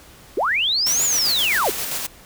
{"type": "linear two-way sweep", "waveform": "sine", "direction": "up then down", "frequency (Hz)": [293.7, 7140, 318], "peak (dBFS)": -17, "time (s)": [0.37, 1.7], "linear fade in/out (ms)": 5, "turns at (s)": 1.04}
{"type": "noise with tremolo", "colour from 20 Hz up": "white", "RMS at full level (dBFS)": -25, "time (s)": [0.86, 2.07], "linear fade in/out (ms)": 10, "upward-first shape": "square", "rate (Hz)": 7.6, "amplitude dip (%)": 30}
{"effects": ["pink hiss -46 dBFS RMS until 2.25 s"]}